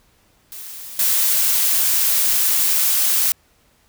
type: noise with level steps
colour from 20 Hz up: blue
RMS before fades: -34 / -17 dBFS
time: 0.52-3.32 s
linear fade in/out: 0 ms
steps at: 0.99 s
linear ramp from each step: 2 ms
effects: pink hiss -58 dBFS RMS until 3.88 s